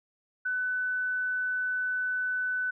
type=tone; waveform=sine; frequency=1500 Hz; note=F#6; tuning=23 cents sharp; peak=-27 dBFS; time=0.45-2.71 s; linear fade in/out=10 ms; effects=none